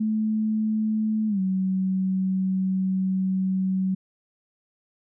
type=tone with pitch glide; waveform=sine; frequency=216.8 to 188.74 Hz; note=A3 to F#3; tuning=-25 to +35 cents; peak=-21 dBFS; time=0-3.95 s; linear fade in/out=10 ms; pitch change=-240 cents; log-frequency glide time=1.28-1.4 s; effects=none